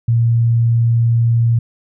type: tone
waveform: sine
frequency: 116.54 Hz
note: A#2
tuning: in tune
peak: -10 dBFS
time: 0.08-1.59 s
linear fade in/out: 5 ms
effects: none